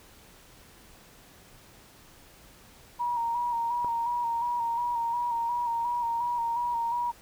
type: tone with vibrato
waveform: sine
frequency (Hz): 946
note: A#5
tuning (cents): +25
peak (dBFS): -26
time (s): 2.99-7.12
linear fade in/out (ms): 20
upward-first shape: square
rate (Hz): 2.8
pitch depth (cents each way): 30
type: click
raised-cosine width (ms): 1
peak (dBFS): -24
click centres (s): 3.846
effects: pink hiss -54 dBFS RMS until 7.21 s